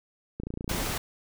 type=click train; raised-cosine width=3 ms; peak=-21 dBFS; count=13; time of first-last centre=0.4-0.818 s; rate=28.7 Hz
type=noise; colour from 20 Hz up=pink; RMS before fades=-31 dBFS; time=0.69-0.98 s; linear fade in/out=5 ms
effects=none